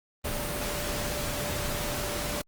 sine tone in noise, 587 Hz, D5, 1 cent flat, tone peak -37 dBFS, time 0.24-2.42 s, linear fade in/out 10 ms, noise pink, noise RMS -32 dBFS, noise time 0.24-2.42 s, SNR -8 dB, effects Opus 32 kbps

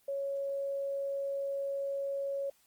sine tone, 554.4 Hz, C#5, in tune, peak -32 dBFS, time 0.08-2.5 s, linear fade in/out 5 ms, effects white hiss -68 dBFS RMS until 2.66 s + Opus 24 kbps

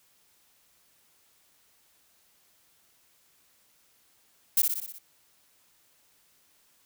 violet noise with echo, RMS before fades -21 dBFS, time 4.57-4.62 s, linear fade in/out 5 ms, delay 61 ms, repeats 6, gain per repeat -4 dB, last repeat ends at 4.986 s, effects white hiss -65 dBFS RMS until 6.85 s

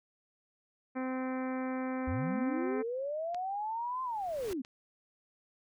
harmonic tone, 258.6 Hz, C4, 20 cents flat, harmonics 1 / 2 / 3 / 4 / 5 / 6 / 7 / 8 / 9, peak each -34 / -40 / -44 / -46 / -48 / -50 / -51 / -52 / -53 dBFS, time 0.95-2.83 s, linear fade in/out 20 ms
sine linear two-way sweep, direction up then down, 67.4 to 1046.5 to 236 Hz, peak -33 dBFS, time 2.07-4.62 s, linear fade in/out 10 ms, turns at 4.03 s
clicks, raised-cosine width 0.2 ms, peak -28 / -33 dBFS, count 2, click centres 3.346 / 4.649 s
pink noise with exponential growth, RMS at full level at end -43 dBFS, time 3.88-4.53 s, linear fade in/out 0 ms, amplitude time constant 140 ms
effects none

